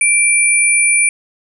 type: tone pair together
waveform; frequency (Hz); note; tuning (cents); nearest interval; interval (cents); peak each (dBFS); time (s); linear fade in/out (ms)
sine; 2349 / 9419; D7 / D9; 0 / +4; 2 octaves; 2404; -12; 0.01-1.09; 2
effects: none